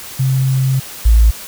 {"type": "tone pair in turn", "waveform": "sine", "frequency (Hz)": [132.4, 55.67], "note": ["C3", "A1"], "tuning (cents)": [21, 21], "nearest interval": "octave + minor third", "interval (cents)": 1500, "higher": "first", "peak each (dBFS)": [-11, -5], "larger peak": "second", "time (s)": [[0.19, 0.8], [1.05, 1.31]], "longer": "first", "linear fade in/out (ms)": 10, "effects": ["white hiss -31 dBFS RMS until 1.47 s"]}